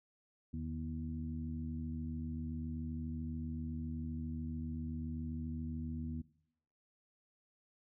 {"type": "harmonic tone with a mistuned harmonic", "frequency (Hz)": 80.4, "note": "E2", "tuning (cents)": -43, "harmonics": [1, 2, 3, 4], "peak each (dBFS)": [-42, -44, -42, -55], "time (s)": [0.53, 6.22], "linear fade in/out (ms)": 10, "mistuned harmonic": 2, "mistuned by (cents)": -78, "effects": ["noise-tail reverb RT60 0.7 s tail -20 dB re dry"]}